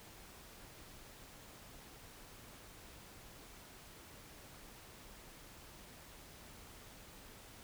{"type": "silence", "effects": ["pink hiss -56 dBFS RMS until 7.63 s"]}